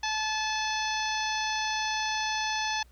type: harmonic tone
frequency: 866 Hz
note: A5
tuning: 28 cents flat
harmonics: 1 / 2 / 3 / 4 / 5 / 6 / 7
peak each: -31 / -34 / -36 / -37 / -38 / -39 / -39 dBFS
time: 0.03-2.83 s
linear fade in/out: 5 ms
effects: added 60 Hz sine -54 dBFS peak until 2.91 s + pink hiss -65 dBFS RMS until 2.91 s